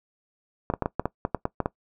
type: clicks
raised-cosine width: 1 ms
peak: -10 dBFS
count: 11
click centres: 0.701 / 0.738 / 0.823 / 0.859 / 0.996 / 1.056 / 1.251 / 1.347 / 1.454 / 1.603 / 1.659 s
effects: noise-tail reverb RT60 0.1 s tail -20 dB re dry